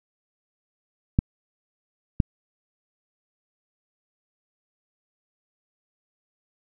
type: clicks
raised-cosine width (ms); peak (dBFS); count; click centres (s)
5; -5; 2; 1.189 / 2.202
effects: none